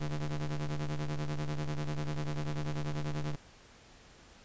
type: ring-modulated tone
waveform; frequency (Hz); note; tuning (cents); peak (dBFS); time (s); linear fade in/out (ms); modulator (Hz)
45% pulse; 76; D#2; -40; -29; 0-3.36; 10; 70.9
effects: pink hiss -57 dBFS RMS until 4.44 s + resampled to 16000 Hz